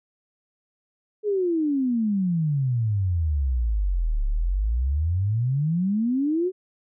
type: exponential two-way sweep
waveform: sine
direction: down then up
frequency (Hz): 430.1 to 34.62 to 382.3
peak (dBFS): -20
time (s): 1.23-6.52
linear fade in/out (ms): 50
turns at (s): 4.25
effects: none